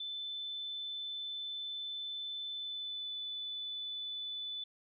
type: tone with pitch glide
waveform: sine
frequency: 3520 to 3490 Hz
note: A7 to A7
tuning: 0 to -15 cents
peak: -38 dBFS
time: 0-4.64 s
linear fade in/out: 5 ms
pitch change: -15 cents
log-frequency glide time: 2.51-3.14 s
effects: none